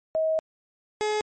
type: tone pair in turn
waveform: sine / 30% pulse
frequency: 636 / 424.5 Hz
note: D#5 / G#4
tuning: +38 / +38 cents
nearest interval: perfect fifth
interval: 700 cents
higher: first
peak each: -21 dBFS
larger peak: neither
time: 0.15-0.39 / 1.01-1.21 s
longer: first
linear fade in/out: 0 ms
effects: MP3 32 kbps